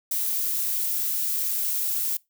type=noise; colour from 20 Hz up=violet; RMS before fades=-26 dBFS; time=0.11-2.17 s; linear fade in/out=5 ms; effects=noise-tail reverb RT60 0.2 s tail -23 dB re dry